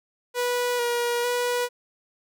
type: tone with pitch steps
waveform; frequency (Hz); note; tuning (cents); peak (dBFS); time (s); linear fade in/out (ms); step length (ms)
sawtooth; 489.6 / 478.5 / 488.1; B4 / A#4 / B4; -15 / +45 / -20; -19; 0.34-1.69; 50; 450
effects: none